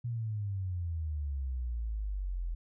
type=exponential sweep; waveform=sine; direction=down; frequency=121.5 to 41.2 Hz; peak=-32 dBFS; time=0.04-2.55 s; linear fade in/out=10 ms; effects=none